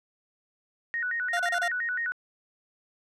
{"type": "tone with vibrato", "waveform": "sine", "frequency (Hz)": 1661.2, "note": "G#6", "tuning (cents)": 0, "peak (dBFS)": -27, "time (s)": [0.94, 2.12], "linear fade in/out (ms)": 0, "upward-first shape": "square", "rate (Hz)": 5.8, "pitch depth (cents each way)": 200}
{"type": "tone bursts", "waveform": "30% pulse", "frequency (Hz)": 698.5, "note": "F5", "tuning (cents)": 0, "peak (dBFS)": -24, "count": 4, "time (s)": [1.33, 1.681], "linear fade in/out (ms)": 5, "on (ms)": 66, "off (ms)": 29}
{"effects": ["low-pass 10000 Hz 12 dB/octave"]}